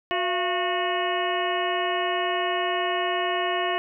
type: harmonic tone with a mistuned harmonic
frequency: 364.6 Hz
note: F#4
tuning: 25 cents flat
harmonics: 1 / 2 / 3 / 4 / 5 / 6 / 7 / 8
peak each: -29 / -27 / -30 / -40 / -31 / -37 / -37 / -32 dBFS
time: 0.11-3.78 s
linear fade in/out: 0 ms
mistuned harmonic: 2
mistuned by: -100 cents
effects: none